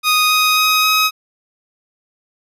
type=tone with pitch steps; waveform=15% pulse; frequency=1243 / 1250.9 / 1258.9 / 1266.9 Hz; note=D#6 / D#6 / D#6 / D#6; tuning=-2 / +9 / +20 / +31 cents; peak=-5 dBFS; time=0.03-1.11 s; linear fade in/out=50 ms; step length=270 ms; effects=resampled to 32000 Hz